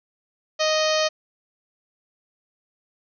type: harmonic tone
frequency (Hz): 622.3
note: D#5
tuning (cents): 0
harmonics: 1 / 2 / 3 / 4 / 5 / 6 / 7 / 8 / 9 / 10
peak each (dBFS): -21 / -28 / -30 / -31 / -30 / -33 / -29 / -33 / -33 / -35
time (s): 0.59-1.09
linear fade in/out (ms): 20
effects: none